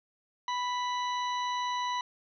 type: harmonic tone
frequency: 987.8 Hz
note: B5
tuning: in tune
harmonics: 1 / 2 / 3 / 4 / 6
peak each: -30 / -40 / -43 / -41 / -49 dBFS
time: 0.48-2.01 s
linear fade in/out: 2 ms
effects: none